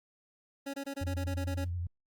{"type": "tone bursts", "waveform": "25% pulse", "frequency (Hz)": 277.2, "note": "C#4", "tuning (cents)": 0, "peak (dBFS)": -32, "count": 10, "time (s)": [0.66, 1.647], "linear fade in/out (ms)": 10, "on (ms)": 78, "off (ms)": 23}
{"type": "tone with vibrato", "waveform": "sine", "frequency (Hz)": 87.31, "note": "F2", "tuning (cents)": 0, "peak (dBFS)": -32, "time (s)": [1.01, 1.87], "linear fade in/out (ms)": 5, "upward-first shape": "square", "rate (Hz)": 11, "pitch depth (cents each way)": 39}
{"effects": ["Opus 48 kbps"]}